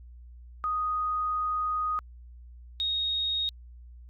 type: tone pair in turn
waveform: sine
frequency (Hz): 1244.5 / 3741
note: D#6 / A#7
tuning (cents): 0 / +5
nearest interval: octave + perfect fifth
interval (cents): 1905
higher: second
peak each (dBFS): -26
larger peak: neither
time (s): 0.64-1.99 / 2.8-3.49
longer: first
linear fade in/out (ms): 0
effects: added 60 Hz sine -45 dBFS peak until 4.09 s + Opus 48 kbps